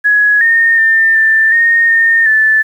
sine tone with pitch steps, 1678 / 1833 / 1799 / 1778 / 1848 / 1828 / 1752 Hz, G#6 / A#6 / A6 / A6 / A#6 / A#6 / A6, +17 / -30 / +38 / +18 / -16 / -34 / -8 cents, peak -6 dBFS, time 0.04-2.63 s, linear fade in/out 20 ms, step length 370 ms, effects 7-bit

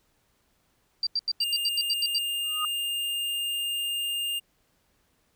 sine tone bursts, 4699 Hz, D8, in tune, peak -23 dBFS, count 10, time 1.03-2.184 s, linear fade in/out 2 ms, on 38 ms, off 86 ms
square tone, 2812 Hz, F7, 11 cents sharp, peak -28 dBFS, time 1.4-4.4 s, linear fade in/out 20 ms
sine tone with exponential growth, 1242 Hz, D#6, 3 cents flat, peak -24 dBFS, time 2.43-2.65 s, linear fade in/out 2 ms, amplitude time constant 47 ms
effects pink hiss -69 dBFS RMS until 5.35 s

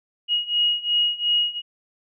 sine beating tone pair, 2885 / 2887.8 Hz, F#7 / F#7, -44 / -43 cents, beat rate 2.8 Hz, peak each -23 / -21 dBFS, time 0.28-1.62 s, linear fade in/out 50 ms, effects none

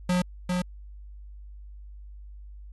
square tone with echo, 179.9 Hz, F#3, 48 cents flat, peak -22 dBFS, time 0.09-0.22 s, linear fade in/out 5 ms, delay 400 ms, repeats 1, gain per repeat -3 dB, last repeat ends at 0.62 s, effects added 50 Hz sine -41 dBFS peak until 2.72 s + AAC 32 kbps

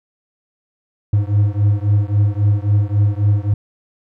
triangle beating tone pair, 101.2 / 104.9 Hz, G#2 / G#2, -44 / +18 cents, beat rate 3.7 Hz, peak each -13 / -14 dBFS, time 1.13-3.54 s, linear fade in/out 5 ms, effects none

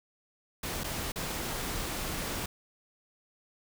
pink noise with dropouts, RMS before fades -35 dBFS, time 0.63-2.46 s, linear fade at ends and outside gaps 5 ms, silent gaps 0.836-0.841 / 1.12-1.158 s, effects none

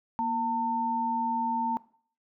sine tone pair together, 237.7 / 900 Hz, A#3 / A5, +34 / +39 cents, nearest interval octave + major seventh, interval 2305 cents, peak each -33 / -26 dBFS, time 0.19-1.77 s, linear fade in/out 0 ms, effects noise-tail reverb RT60 0.5 s tail -19 dB re dry

